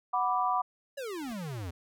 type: chord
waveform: sine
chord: B minor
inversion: second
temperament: equal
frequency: 740 / 987.8 / 1174.7 Hz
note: F#5 / B5 / D6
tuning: 0 / 0 / 0 cents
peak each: -30 dBFS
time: 0.13-0.62 s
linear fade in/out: 10 ms
type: exponential sweep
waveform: square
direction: down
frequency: 582 to 80.9 Hz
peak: -36 dBFS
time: 0.97-1.71 s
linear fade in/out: 10 ms
type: noise with exponential growth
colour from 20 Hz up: pink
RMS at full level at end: -48 dBFS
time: 1.08-1.33 s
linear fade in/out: 5 ms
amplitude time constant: 53 ms
effects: none